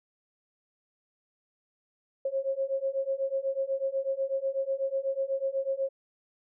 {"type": "beating tone pair", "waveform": "sine", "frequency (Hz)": [536, 544.1], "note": ["C5", "C#5"], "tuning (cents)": [42, -32], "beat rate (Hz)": 8.1, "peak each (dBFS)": [-31, -30], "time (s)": [2.25, 5.89], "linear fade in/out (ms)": 5, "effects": []}